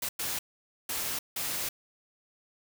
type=noise bursts at uneven times; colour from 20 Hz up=white; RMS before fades=-33 dBFS; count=4; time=0.02-0.09 / 0.19-0.39 / 0.89-1.19 / 1.36-1.69 s; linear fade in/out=5 ms; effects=none